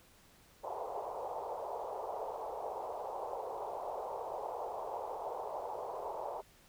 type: band-pass noise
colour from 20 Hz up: white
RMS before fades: -41 dBFS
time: 0.63-6.42 s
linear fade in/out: 20 ms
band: 420 to 960 Hz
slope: 48 dB/octave
effects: pink hiss -63 dBFS RMS until 6.68 s